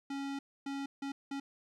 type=tone bursts at uneven times; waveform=square; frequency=276.9 Hz; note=C#4; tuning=2 cents flat; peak=-37 dBFS; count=4; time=0.1-0.39 / 0.66-0.86 / 1.02-1.12 / 1.31-1.4 s; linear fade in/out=5 ms; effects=low-pass 6000 Hz 12 dB/octave + 13-bit